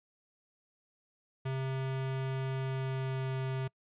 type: tone with pitch glide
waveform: square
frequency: 132.8 to 131.96 Hz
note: C3 to C3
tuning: +26 to +15 cents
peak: -33 dBFS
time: 1.45-3.68 s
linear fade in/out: 10 ms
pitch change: -11 cents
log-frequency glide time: 2.59-3.37 s
effects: noise-tail reverb RT60 0.1 s tail -25 dB re dry + resampled to 8000 Hz